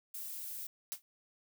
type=noise; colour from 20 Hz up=violet; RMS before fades=-43 dBFS; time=0.14-0.67 s; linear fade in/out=5 ms
type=noise with exponential decay; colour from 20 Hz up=blue; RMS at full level=-35 dBFS; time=0.92-1.02 s; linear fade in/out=0 ms; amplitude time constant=21 ms
effects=none